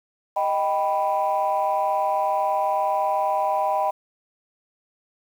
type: chord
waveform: sine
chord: Eb augmented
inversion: none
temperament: equal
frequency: 622.3 / 784 / 987.8 Hz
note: Eb5 / G5 / B5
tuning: 0 / 0 / 0 cents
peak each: -24 / -22 / -24 dBFS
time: 0.36-3.91 s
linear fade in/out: 10 ms
effects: tanh soft clip ceiling -13 dBFS + 8-bit